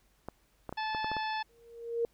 clicks, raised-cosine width 1 ms, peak -24 dBFS, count 7, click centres 0.286 / 0.693 / 0.726 / 0.948 / 1.045 / 1.116 / 1.167 s
harmonic tone, 870 Hz, A5, 20 cents flat, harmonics 1 / 2 / 3 / 4 / 5 / 6, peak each -33 / -39 / -43 / -45 / -47 / -49 dBFS, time 0.77-1.43 s, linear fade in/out 10 ms
sine tone with exponential growth, 466.2 Hz, A#4, in tune, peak -25 dBFS, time 1.49-2.05 s, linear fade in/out 1 ms, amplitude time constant 120 ms
effects added 48 Hz sine -70 dBFS peak until 2.13 s + pink hiss -70 dBFS RMS until 2.13 s

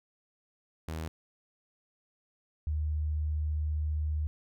sawtooth / sine tone pair in turn, 79.9 / 76.24 Hz, D#2 / D#2, +47 / -35 cents, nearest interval minor second, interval 82 cents, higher first, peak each -31 / -28 dBFS, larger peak second, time 0.88-1.08 / 2.67-4.27 s, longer second, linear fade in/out 0 ms, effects none

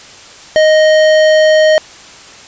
triangle tone with hard clipping, 622.3 Hz, D#5, in tune, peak -7 dBFS, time 0.56-1.78 s, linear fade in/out 0 ms, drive 18 dB, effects white hiss -35 dBFS RMS until 2.47 s + resampled to 16000 Hz

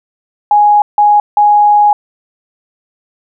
sine tone bursts at uneven times, 830.6 Hz, G#5, in tune, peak -4 dBFS, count 3, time 0.51-0.82 / 0.98-1.2 / 1.37-1.93 s, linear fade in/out 2 ms, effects none

